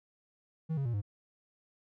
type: tone with pitch steps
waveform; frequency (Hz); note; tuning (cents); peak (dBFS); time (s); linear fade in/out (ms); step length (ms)
triangle; 160 / 137.69 / 118.49 / 101.96; D#3 / C#3 / A#2 / G#2; +49 / -11 / +29 / -31; -28; 0.69-1.018; 20; 82
effects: none